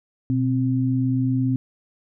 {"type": "tone pair together", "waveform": "sine", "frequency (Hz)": [123.92, 261.6], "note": ["B2", "C4"], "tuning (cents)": [6, 0], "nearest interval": "octave + minor second", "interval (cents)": 1294, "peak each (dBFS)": -21, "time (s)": [0.3, 1.56], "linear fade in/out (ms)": 0, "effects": []}